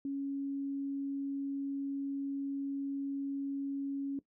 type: tone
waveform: sine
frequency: 277.2 Hz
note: C#4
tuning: in tune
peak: -33 dBFS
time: 0.05-4.19 s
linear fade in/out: 2 ms
effects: noise-tail reverb RT60 0.1 s tail -17 dB re dry